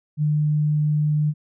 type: tone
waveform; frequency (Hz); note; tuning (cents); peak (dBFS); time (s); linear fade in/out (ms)
sine; 150.5; D3; +43; -17; 0.17-1.34; 50
effects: none